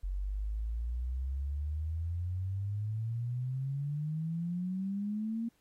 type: exponential sweep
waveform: sine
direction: up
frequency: 45.61 to 233.4 Hz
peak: -32 dBFS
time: 0.03-5.49 s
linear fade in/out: 10 ms
effects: pink hiss -73 dBFS RMS until 5.6 s + AAC 48 kbps